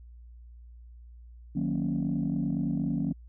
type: chord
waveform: sine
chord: D# minor seventh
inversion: none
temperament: equal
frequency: 155.56 / 185 / 233.1 / 277.2 Hz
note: D#3 / F#3 / A#3 / C#4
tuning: 0 / 0 / 0 / 0 cents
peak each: -31 dBFS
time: 1.55-3.13 s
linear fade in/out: 10 ms
effects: tanh soft clip ceiling -20 dBFS + added 59 Hz sine -46 dBFS peak until 3.28 s